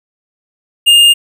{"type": "tone with tanh clipping", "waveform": "triangle", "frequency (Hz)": 2823, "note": "F7", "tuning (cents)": 18, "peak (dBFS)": -5, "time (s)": [0.86, 1.14], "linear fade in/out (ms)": 20, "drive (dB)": 16, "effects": []}